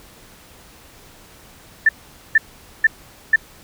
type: tone bursts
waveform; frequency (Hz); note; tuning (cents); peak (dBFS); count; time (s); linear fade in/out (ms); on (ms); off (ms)
sine; 1774; A6; +14; -8; 4; 1.86-3.36; 5; 30; 460
effects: pink hiss -46 dBFS RMS until 3.63 s